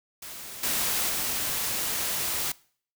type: noise with level steps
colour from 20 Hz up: white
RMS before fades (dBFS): -40 / -27 / -29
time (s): 0.22-2.52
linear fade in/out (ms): 5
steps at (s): 0.63 / 1.09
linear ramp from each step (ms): 5
effects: noise-tail reverb RT60 0.5 s tail -22 dB re dry